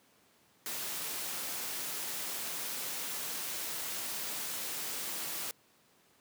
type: noise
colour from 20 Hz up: white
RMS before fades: -38 dBFS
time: 0.66-5.51 s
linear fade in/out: 0 ms
effects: pink hiss -66 dBFS RMS until 6.2 s + high-pass 150 Hz 12 dB/octave